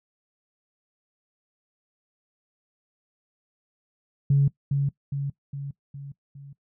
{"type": "tone with echo", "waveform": "sine", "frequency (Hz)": 140, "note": "C#3", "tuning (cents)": 18, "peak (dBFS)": -15, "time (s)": [4.3, 4.48], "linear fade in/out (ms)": 5, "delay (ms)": 410, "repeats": 5, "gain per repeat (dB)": -5, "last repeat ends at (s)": 6.53, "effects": ["noise-tail reverb RT60 0.1 s tail -20 dB re dry", "tanh soft clip ceiling -11 dBFS"]}